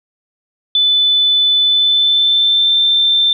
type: tone with pitch glide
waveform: sine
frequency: 3500 to 3563 Hz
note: A7 to A7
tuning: -10 to +21 cents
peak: -9 dBFS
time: 0.75-3.33 s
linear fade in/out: 2 ms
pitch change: +31 cents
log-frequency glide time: 1.62-2.78 s
effects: none